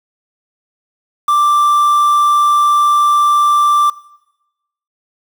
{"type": "tone with quantisation", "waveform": "triangle", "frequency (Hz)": 1177, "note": "D6", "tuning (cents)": 3, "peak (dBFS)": -7, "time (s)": [1.28, 3.9], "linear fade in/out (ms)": 5, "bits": 5, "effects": ["noise-tail reverb RT60 1.0 s tail -21 dB re dry"]}